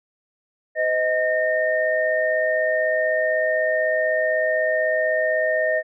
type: tone cluster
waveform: sine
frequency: 512 / 628 / 1831 Hz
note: C5 / D#5 / A#6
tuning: -38 / +16 / -32 cents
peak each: -27 / -20 / -23 dBFS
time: 0.75-5.83 s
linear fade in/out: 50 ms
effects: none